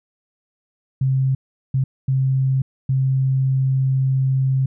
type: tone bursts at uneven times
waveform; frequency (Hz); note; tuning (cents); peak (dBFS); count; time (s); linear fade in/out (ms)
sine; 132.8; C3; +26; -15; 4; 1.01-1.35 / 1.74-1.84 / 2.08-2.62 / 2.89-4.66; 5
effects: none